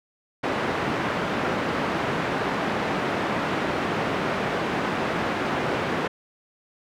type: band-pass noise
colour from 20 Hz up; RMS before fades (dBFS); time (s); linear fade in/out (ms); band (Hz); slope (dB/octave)
pink; -26; 0.43-6.08; 10; 190 to 2000; 12
effects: none